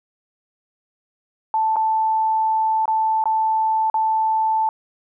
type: tone with dropouts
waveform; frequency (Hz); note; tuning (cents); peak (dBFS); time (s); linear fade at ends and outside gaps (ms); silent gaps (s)
sine; 880; A5; 0; -16; 1.54-4.69; 1; 1.759-1.766 / 2.856-2.879 / 3.24-3.256 / 3.9-3.942
effects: none